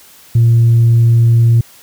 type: tone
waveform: sine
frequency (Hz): 116.3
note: A#2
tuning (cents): -4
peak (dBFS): -4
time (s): 0.35-1.61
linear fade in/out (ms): 5
effects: tanh soft clip ceiling -3 dBFS + white hiss -42 dBFS RMS until 1.82 s